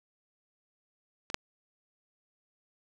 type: clicks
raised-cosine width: 0.2 ms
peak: -21 / -9 dBFS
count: 2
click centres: 1.301 / 1.344 s
effects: 7-bit